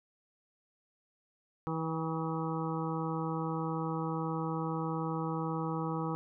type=harmonic tone with a mistuned harmonic; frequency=161.6 Hz; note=E3; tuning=34 cents flat; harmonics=1 / 2 / 3 / 5 / 6 / 7 / 8; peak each=-35 / -38 / -40 / -42 / -43 / -43 / -44 dBFS; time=1.67-6.15 s; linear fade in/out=0 ms; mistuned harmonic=8; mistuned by=-28 cents; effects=none